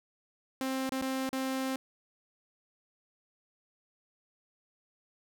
sawtooth tone with dropouts, 263.9 Hz, C4, 15 cents sharp, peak -27 dBFS, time 0.61-1.76 s, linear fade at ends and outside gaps 1 ms, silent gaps 0.893-0.92 / 1.014-1.021 / 1.291-1.329 s, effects none

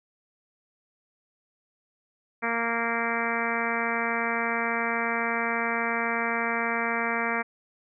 harmonic tone, 231.8 Hz, A#3, 10 cents flat, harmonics 1 / 2 / 3 / 4 / 5 / 6 / 7 / 8 / 9 / 10, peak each -34 / -34 / -34 / -34 / -34 / -34 / -34 / -34 / -34 / -34 dBFS, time 2.42-7.43 s, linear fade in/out 20 ms, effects none

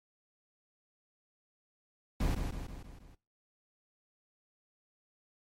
brown noise with echo, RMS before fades -30 dBFS, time 2.2-2.35 s, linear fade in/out 5 ms, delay 160 ms, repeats 5, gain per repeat -5 dB, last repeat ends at 3.15 s, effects noise-tail reverb RT60 0.3 s tail -22 dB re dry + MP3 64 kbps

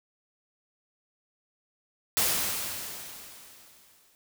white noise with exponential decay, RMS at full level -24 dBFS, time 2.17-4.15 s, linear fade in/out 0 ms, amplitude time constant 430 ms, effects none

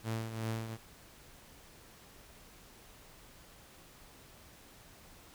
sawtooth tone with tremolo, 112.2 Hz, A2, 34 cents sharp, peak -29 dBFS, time 0.03-0.78 s, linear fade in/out 50 ms, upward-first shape triangle, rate 2.7 Hz, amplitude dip 65%, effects pink hiss -57 dBFS RMS until 5.34 s

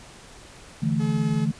sine chord, D suspended second, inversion none, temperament equal, 146.83 / 164.81 / 220 Hz, D3 / E3 / A3, 0 / 0 / 0 cents, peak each -25 dBFS, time 0.82-1.52 s, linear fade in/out 10 ms
sawtooth tone, 427.5 Hz, A4, 50 cents flat, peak -31 dBFS, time 0.99-1.46 s, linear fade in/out 20 ms
effects pink hiss -46 dBFS RMS until 1.59 s + resampled to 22050 Hz

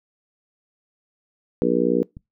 harmonic tone, 60.1 Hz, B1, 46 cents flat, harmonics 3 / 4 / 5 / 6 / 7 / 8, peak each -26 / -24 / -23 / -26 / -23 / -23 dBFS, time 1.62-2.03 s, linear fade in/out 0 ms
click, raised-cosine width 5 ms, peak -25 dBFS, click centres 2.169 s
effects noise-tail reverb RT60 0.2 s tail -24 dB re dry

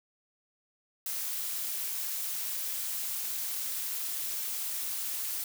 blue noise with amplitude modulation, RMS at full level -32 dBFS, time 1.06-5.44 s, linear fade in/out 2 ms, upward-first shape sine, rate 262 Hz, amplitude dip 55%, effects none

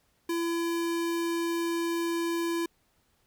square tone, 337.2 Hz, E4, 39 cents sharp, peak -28 dBFS, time 0.29-2.66 s, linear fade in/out 5 ms, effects pink hiss -70 dBFS RMS until 3.26 s

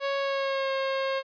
sawtooth tone with pitch glide, 554 to 537.6 Hz, C#5 to C5, -1 to +47 cents, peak -22 dBFS, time 0-1.23 s, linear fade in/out 50 ms, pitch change -52 cents, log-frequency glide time 0.18-0.71 s, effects resampled to 11025 Hz

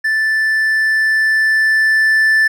triangle tone with level ramp, 1760 Hz, A6, in tune, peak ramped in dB -11 to -7 dBFS, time 0.04-2.48 s, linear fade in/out 10 ms, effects none

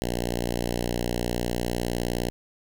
5% pulse tone with notch filter, 59.6 Hz, A#1, 39 cents sharp, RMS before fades -28 dBFS, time 0.02-2.3 s, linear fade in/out 0 ms, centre 1300 Hz, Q 0.81, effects none

